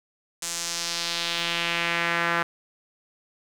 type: tone with band-pass filter sweep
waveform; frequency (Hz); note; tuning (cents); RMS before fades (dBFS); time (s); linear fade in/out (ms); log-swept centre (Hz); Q
sawtooth; 170; F3; -46; -27; 0.42-2.43; 5; 7500 to 1500; 1.8
effects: 8-bit